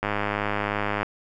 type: click train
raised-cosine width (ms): 0.5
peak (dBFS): -10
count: 104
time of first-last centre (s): 0.03-1.03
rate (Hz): 103
effects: none